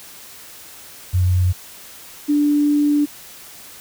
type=tone pair in turn; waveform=sine; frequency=91 / 293 Hz; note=F#2 / D4; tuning=-28 / -4 cents; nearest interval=octave + minor sixth; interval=2024 cents; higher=second; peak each=-13 / -13 dBFS; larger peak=neither; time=1.13-1.53 / 2.28-3.06 s; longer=second; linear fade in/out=20 ms; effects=white hiss -40 dBFS RMS until 3.8 s